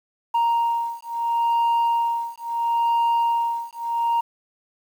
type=beating tone pair; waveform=sine; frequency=932.3 / 933.04 Hz; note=A#5 / A#5; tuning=0 / +1 cents; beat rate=0.74 Hz; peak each=-20 dBFS; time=0.34-4.21 s; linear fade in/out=10 ms; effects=tanh soft clip ceiling -16 dBFS + 8-bit